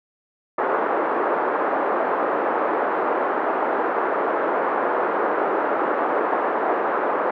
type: band-pass noise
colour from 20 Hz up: pink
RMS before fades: -22 dBFS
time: 0.58-7.31 s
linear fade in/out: 5 ms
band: 360 to 1400 Hz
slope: 24 dB/octave
effects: none